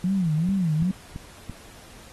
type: tone with vibrato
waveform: sine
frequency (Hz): 173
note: F3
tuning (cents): -16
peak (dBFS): -20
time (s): 0.04-0.91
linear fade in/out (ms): 2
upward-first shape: sine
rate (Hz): 2.5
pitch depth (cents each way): 220
type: click train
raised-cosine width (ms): 5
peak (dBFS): -21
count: 4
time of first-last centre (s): 0.49-1.497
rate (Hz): 2.98
effects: pink hiss -48 dBFS RMS until 2.12 s + AAC 32 kbps